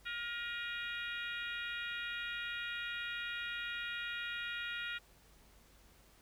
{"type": "harmonic tone with a mistuned harmonic", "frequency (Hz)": 472.5, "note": "A#4", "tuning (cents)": 23, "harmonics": [3, 4, 5, 6, 7, 8], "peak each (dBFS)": [-42, -44, -46, -48, -49, -50], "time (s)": [0.05, 4.99], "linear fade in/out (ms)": 20, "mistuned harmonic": 5, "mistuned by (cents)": 55, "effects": ["added 50 Hz sine -65 dBFS peak until 6.21 s", "pink hiss -65 dBFS RMS until 6.21 s"]}